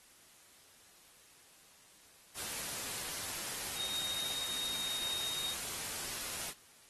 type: tone in noise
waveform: sine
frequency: 3729 Hz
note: A#7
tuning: in tune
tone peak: -37 dBFS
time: 3.75-5.56 s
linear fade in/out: 50 ms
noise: white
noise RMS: -40 dBFS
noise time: 2.34-6.54 s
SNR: 0 dB
effects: white hiss -61 dBFS RMS until 6.89 s + AAC 32 kbps